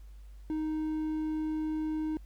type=tone; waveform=triangle; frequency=311.1 Hz; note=D#4; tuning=in tune; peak=-28 dBFS; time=0.5-2.17 s; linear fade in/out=0 ms; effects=added 50 Hz sine -46 dBFS peak until 2.25 s + pink hiss -68 dBFS RMS until 2.25 s